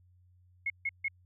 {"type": "tone bursts", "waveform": "sine", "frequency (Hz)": 2170, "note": "C#7", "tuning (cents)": -37, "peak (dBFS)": -29, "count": 3, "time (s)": [0.66, 1.083], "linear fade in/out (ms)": 5, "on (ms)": 41, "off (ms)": 150, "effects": ["added 90 Hz sine -60 dBFS peak until 1.25 s"]}